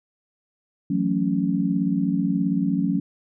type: chord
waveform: sine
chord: F# minor seventh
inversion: third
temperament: just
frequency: 166.5 / 185 / 222 / 277.5 Hz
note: E3 / F#3 / A3 / C#4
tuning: +18 / 0 / +16 / +2 cents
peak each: -28 / -23 / -27 / -24 dBFS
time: 0.9-3 s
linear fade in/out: 5 ms
effects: none